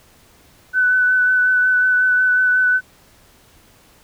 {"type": "tone with vibrato", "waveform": "sine", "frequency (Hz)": 1500, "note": "F#6", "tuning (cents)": 23, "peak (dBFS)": -12, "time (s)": [0.73, 2.81], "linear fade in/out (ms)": 50, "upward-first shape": "sine", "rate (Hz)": 5.5, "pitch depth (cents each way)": 16, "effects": ["pink hiss -51 dBFS RMS until 4.03 s"]}